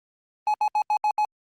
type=tone bursts at uneven times; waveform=triangle; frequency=846 Hz; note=G#5; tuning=32 cents sharp; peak=-17 dBFS; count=6; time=0.47-0.54 / 0.61-0.68 / 0.75-0.82 / 0.9-0.97 / 1.04-1.11 / 1.18-1.25 s; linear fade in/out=2 ms; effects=Opus 32 kbps